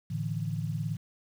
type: chord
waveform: sine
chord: A suspended fourth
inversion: none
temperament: just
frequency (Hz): 110 / 146.67 / 165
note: A2 / D3 / E3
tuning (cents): 0 / -2 / +2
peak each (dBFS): -34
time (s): 0.1-0.97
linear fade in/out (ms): 10
effects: 9-bit